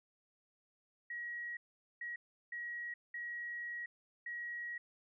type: tone bursts at uneven times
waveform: sine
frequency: 1905 Hz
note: A#6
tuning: 37 cents sharp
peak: -40 dBFS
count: 5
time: 1.1-1.57 / 2.01-2.16 / 2.52-2.94 / 3.14-3.86 / 4.26-4.78 s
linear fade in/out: 5 ms
effects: none